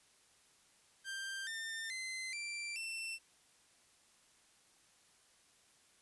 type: tone with pitch steps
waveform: sawtooth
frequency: 1579 / 1803.3 / 2060 / 2352 / 2686 Hz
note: G6 / A6 / C7 / D7 / E7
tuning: +12 / +42 / -28 / +2 / +32 cents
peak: -37 dBFS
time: 1.04-3.19 s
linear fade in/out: 50 ms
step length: 430 ms
effects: white hiss -68 dBFS RMS until 6.01 s + resampled to 24000 Hz